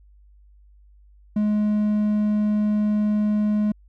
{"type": "tone", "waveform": "triangle", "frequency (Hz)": 210.4, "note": "G#3", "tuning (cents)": 23, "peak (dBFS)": -16, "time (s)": [1.36, 3.72], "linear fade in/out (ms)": 5, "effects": ["added 50 Hz sine -49 dBFS peak until 3.88 s"]}